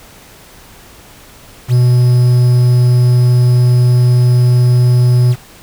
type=tone with quantisation; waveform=triangle; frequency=123.47 Hz; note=B2; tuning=in tune; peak=-4 dBFS; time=1.68-5.36 s; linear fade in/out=50 ms; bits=5; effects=pink hiss -39 dBFS RMS until 5.62 s